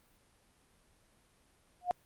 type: tone with exponential growth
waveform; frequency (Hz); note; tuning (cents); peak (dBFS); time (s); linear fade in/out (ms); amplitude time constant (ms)
sine; 716; F5; +43; -23; 1.81-1.91; 0; 21
effects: pink hiss -68 dBFS RMS until 2.05 s + Opus 32 kbps